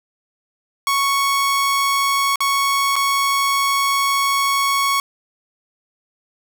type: tone with dropouts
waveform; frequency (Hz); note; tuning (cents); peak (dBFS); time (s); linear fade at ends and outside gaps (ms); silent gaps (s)
sawtooth; 1108.7; C#6; 0; -12; 0.87-5; 1; 2.358-2.405 / 2.957-2.963
effects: none